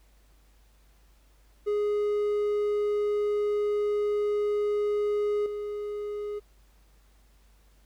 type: tone with level steps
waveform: triangle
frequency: 415.3 Hz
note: G#4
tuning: in tune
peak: -22 / -29 dBFS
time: 1.66-6.4 s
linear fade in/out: 20 ms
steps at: 5.46 s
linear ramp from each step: 2 ms
effects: added 50 Hz sine -57 dBFS peak until 7.85 s + pink hiss -66 dBFS RMS until 7.85 s